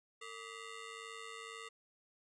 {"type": "ring-modulated tone", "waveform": "15% pulse", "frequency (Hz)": 806, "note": "G5", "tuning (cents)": 48, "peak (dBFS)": -37, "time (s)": [0.21, 1.69], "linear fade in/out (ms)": 10, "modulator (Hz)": 352, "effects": ["resampled to 22050 Hz"]}